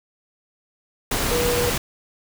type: tone in noise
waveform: sine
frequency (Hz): 483.9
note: B4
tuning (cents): -35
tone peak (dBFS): -21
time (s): 1.31-1.7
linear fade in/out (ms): 5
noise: pink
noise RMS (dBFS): -23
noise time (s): 1.11-1.78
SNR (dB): -1
effects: none